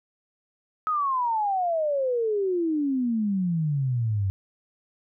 sine exponential sweep, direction down, 1283 to 94.2 Hz, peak -22 dBFS, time 0.87-4.3 s, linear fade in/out 0 ms, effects none

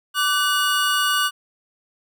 square tone cluster, 1168 / 1506 / 2897 Hz, D6 / F#6 / F#7, -10 / +30 / -37 cents, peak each -23 dBFS, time 0.14-1.31 s, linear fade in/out 50 ms, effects none

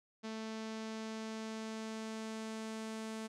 sawtooth tone with low-pass filter sweep, 220.6 Hz, A3, 5 cents sharp, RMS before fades -43 dBFS, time 0.23-3.28 s, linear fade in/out 20 ms, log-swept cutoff 5600 to 8800 Hz, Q 1.3, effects none

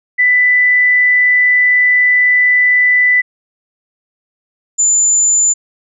sine tone pair in turn, 1989 / 7073 Hz, B6 / A8, +12 / +8 cents, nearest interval octave + minor seventh, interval 2196 cents, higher second, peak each -7 / -8 dBFS, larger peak first, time 0.18-3.22 / 4.78-5.54 s, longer first, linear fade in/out 20 ms, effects none

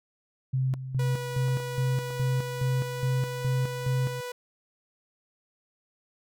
sine tone with tremolo, 130.81 Hz, C3, in tune, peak -23 dBFS, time 0.53-4.21 s, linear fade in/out 10 ms, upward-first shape square, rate 2.4 Hz, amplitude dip 70%
clicks, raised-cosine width 1 ms, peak -30 dBFS, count 4, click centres 0.741 / 1.483 / 1.601 / 2.105 s
sawtooth tone with pitch glide, 488 to 492.5 Hz, B4 to B4, -21 to -5 cents, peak -30 dBFS, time 0.99-4.32 s, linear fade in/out 5 ms, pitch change +16 cents, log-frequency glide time 1.42-3.45 s
effects none

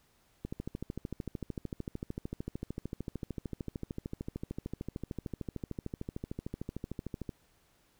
click train, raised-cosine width 3 ms, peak -24 dBFS, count 92, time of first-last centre 0.45-7.292 s, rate 13.3 Hz, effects pink hiss -69 dBFS RMS until 7.99 s

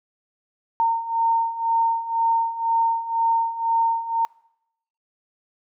sine beating tone pair, 914 / 916 Hz, A#5 / A#5, -34 / -31 cents, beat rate 2 Hz, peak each -24 / -20 dBFS, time 0.8-4.25 s, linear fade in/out 0 ms, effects noise-tail reverb RT60 0.8 s tail -26 dB re dry

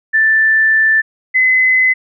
sine tone pair in turn, 1766 / 2032 Hz, A6 / B6, +6 / +49 cents, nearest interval major second, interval 243 cents, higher second, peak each -8 dBFS, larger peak neither, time 0.13-1.02 / 1.34-1.94 s, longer first, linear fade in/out 20 ms, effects none

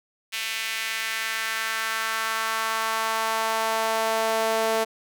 sawtooth tone with high-pass filter sweep, 222.8 Hz, A3, 22 cents sharp, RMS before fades -26 dBFS, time 0.32-4.85 s, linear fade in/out 20 ms, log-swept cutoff 2500 to 550 Hz, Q 1.9, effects none

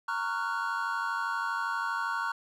triangle chord, Gb major seventh, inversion first, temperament just, 925 / 1110 / 1387.5 / 1480 Hz, Bb5 / Db6 / F6 / Gb6, -14 / +2 / -12 / 0 cents, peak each -33 dBFS, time 0.08-2.32 s, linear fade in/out 5 ms, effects none

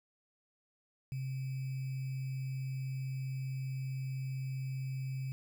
sine tone with sample-and-hold, 132.3 Hz, C3, 20 cents sharp, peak -35 dBFS, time 1.12-5.32 s, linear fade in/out 0 ms, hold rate 2450 Hz, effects none

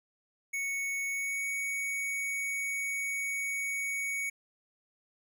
square tone with pitch glide, 2217 to 2235 Hz, C#7 to C#7, 0 to +14 cents, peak -32 dBFS, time 0.53-4.3 s, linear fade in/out 10 ms, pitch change +14 cents, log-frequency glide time 1.08-1.47 s, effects none

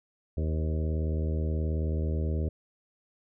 harmonic tone with a mistuned harmonic, 78.7 Hz, D#2, 20 cents sharp, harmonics 1 / 2 / 3 / 4 / 5 / 6 / 7 / 8, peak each -27 / -35 / -39 / -41 / -40 / -44 / -44 / -48 dBFS, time 0.37-2.49 s, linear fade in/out 5 ms, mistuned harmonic 7, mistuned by -31 cents, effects none

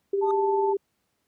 sine tone with tremolo, 396.1 Hz, G4, 18 cents sharp, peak -20 dBFS, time 0.13-0.77 s, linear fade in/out 5 ms, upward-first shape sine, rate 20 Hz, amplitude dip 40%
triangle tone with exponential growth, 1232 Hz, D#6, 17 cents flat, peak -29 dBFS, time 0.21-0.31 s, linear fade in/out 1 ms, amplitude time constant 21 ms
sine tone, 880 Hz, A5, in tune, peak -25 dBFS, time 0.21-0.74 s, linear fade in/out 20 ms
effects pink hiss -74 dBFS RMS until 1.27 s + high-pass 80 Hz 12 dB/octave

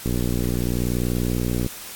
click train, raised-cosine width 3 ms, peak -11 dBFS, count 98, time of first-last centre 0.06-1.663 s, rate 60.5 Hz, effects white hiss -37 dBFS RMS until 1.95 s + AAC 64 kbps

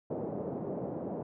white band-pass noise, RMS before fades -37 dBFS, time 0.1-1.23 s, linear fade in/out 5 ms, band 120 to 590 Hz, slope 24 dB/octave, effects none

